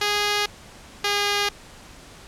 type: tone pair in turn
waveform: 5% pulse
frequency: 413.1 / 408.1 Hz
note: G#4 / G#4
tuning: -9 / -30 cents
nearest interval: unison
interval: 21 cents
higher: first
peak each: -9 dBFS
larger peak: neither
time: 0.01-0.46 / 1.04-1.49 s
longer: neither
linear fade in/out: 5 ms
effects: pink hiss -45 dBFS RMS until 2.27 s + low-pass 9000 Hz 12 dB/octave